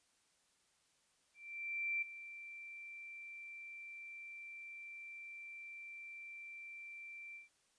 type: tone with ADSR envelope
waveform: sine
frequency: 2349 Hz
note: D7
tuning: in tune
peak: -34 dBFS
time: 1.34-7.49 s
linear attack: 680 ms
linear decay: 10 ms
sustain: -14 dB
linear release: 140 ms
effects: white hiss -75 dBFS RMS until 7.78 s + resampled to 22050 Hz